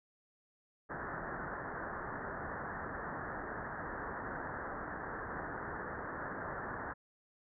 white low-pass noise, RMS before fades -42 dBFS, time 0.89-6.94 s, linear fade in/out 20 ms, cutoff 1800 Hz, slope 96 dB/octave, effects none

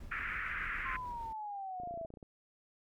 brown noise with tremolo, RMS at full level -47 dBFS, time 0-1.33 s, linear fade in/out 5 ms, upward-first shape sine, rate 6.7 Hz, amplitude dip 30%
pink band-pass noise, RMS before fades -39 dBFS, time 0.11-0.97 s, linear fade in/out 10 ms, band 1300 to 2300 Hz, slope 48 dB/octave
sine exponential sweep, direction down, 1072 to 652 Hz, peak -39 dBFS, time 0.85-2.06 s, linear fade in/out 5 ms
clicks, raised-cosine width 2 ms, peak -37 dBFS, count 12, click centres 1.8 / 1.835 / 1.874 / 1.91 / 1.94 / 1.975 / 2.013 / 2.049 / 2.104 / 2.139 / 2.172 / 2.228 s
effects none

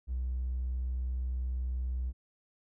triangle tone, 62.8 Hz, B1, 30 cents sharp, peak -27 dBFS, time 0.07-2.13 s, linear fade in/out 50 ms, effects tanh soft clip ceiling -28 dBFS

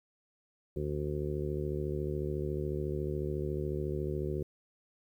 harmonic tone, 74 Hz, D2, 14 cents sharp, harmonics 1 / 2 / 3 / 4 / 5 / 6 / 7, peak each -38 / -37 / -44 / -45 / -36 / -42 / -45 dBFS, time 0.76-4.43 s, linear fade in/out 5 ms, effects 11-bit

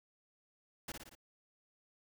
pink noise with echo, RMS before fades -43 dBFS, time 0.88-0.92 s, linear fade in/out 5 ms, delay 58 ms, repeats 4, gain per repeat -4 dB, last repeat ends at 1.152 s, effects none

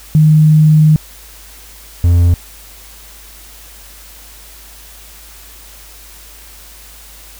sine / triangle tone pair in turn, 154.3 / 86.6 Hz, D#3 / F2, -14 / -14 cents, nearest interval minor seventh, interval 1000 cents, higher first, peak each -4 dBFS, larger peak neither, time 0.15-0.96 / 2.04-2.34 s, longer first, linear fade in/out 0 ms, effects added 51 Hz sine -39 dBFS peak until 7.39 s + white hiss -38 dBFS RMS until 7.39 s

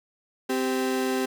35% pulse tone pair together, 259.1 / 392 Hz, C4 / G4, -17 / 0 cents, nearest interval perfect fifth, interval 717 cents, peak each -25 dBFS, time 0.49-1.26 s, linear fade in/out 10 ms, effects none

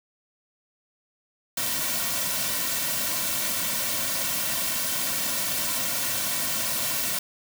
white noise with comb filter, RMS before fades -27 dBFS, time 1.57-7.19 s, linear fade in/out 5 ms, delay 2.4 ms, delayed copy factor -0.7, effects none

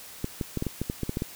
clicks, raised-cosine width 3 ms, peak -15 dBFS, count 11, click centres 0.244 / 0.412 / 0.573 / 0.624 / 0.667 / 0.816 / 0.899 / 1.033 / 1.094 / 1.171 / 1.221 s, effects white hiss -45 dBFS RMS until 1.35 s

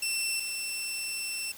15% pulse tone pair in turn, 2690 / 2690 Hz, E7 / E7, +34 / +34 cents, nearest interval unison, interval 0 cents, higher neither, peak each -21 / -25 dBFS, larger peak first, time 0.02-0.4 / 0.4-1.52 s, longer second, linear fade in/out 5 ms, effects white hiss -48 dBFS RMS until 1.57 s

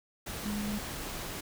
sine tone in noise, 207.7 Hz, G#3, in tune, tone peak -32 dBFS, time 0.45-0.79 s, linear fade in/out 10 ms, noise pink, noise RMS -39 dBFS, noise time 0.26-1.41 s, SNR +4 dB, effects none

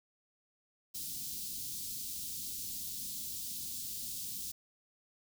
white band-stop noise, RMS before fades -41 dBFS, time 0.94-4.52 s, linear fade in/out 10 ms, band 270 to 3800 Hz, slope 24 dB/octave, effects none

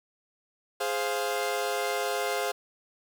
sawtooth chord, F minor, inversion first, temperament equal, 415.3 / 523.3 / 698.5 Hz, Ab4 / C5 / F5, 0 / 0 / 0 cents, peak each -28 dBFS, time 0.8-2.52 s, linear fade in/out 10 ms, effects 10-bit

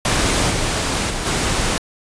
pink noise with level steps, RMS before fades -17 / -20 / -24 / -19 dBFS, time 0.05-1.78 s, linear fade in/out 2 ms, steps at 0.49 / 1.09 / 1.25 s, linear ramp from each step 20 ms, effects resampled to 22050 Hz

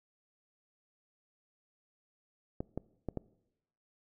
clicks, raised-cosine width 2 ms, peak -22 dBFS, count 4, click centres 2.605 / 2.776 / 3.087 / 3.173 s, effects noise-tail reverb RT60 0.9 s tail -22 dB re dry

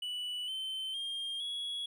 triangle tone with pitch steps, 2960 / 3084 / 3213 / 3348 Hz, F#7 / G7 / G7 / G#7, 0 / -29 / +42 / +13 cents, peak -34 dBFS, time 0.02-1.86 s, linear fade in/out 5 ms, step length 460 ms, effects none

